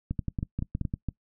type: clicks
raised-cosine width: 5 ms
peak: -17 dBFS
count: 12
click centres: 0.11 / 0.192 / 0.283 / 0.388 / 0.429 / 0.59 / 0.624 / 0.751 / 0.813 / 0.852 / 0.939 / 1.087 s
effects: noise-tail reverb RT60 0.1 s tail -22 dB re dry